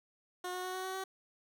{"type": "tone with pitch steps", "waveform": "15% pulse", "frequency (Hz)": [361.6, 365.4, 369.2, 373.1, 377, 380.9], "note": ["F#4", "F#4", "F#4", "F#4", "F#4", "G4"], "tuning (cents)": [-40, -22, -4, 14, 32, -50], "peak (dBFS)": -31, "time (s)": [0.44, 1.04], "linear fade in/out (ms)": 5, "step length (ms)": 100, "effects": []}